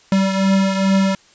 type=beating tone pair; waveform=square; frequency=192.9 / 195.3 Hz; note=G3 / G3; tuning=-28 / -6 cents; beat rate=2.4 Hz; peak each=-15 / -22 dBFS; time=0.12-1.15 s; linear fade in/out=2 ms; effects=white hiss -51 dBFS RMS until 1.34 s + resampled to 16000 Hz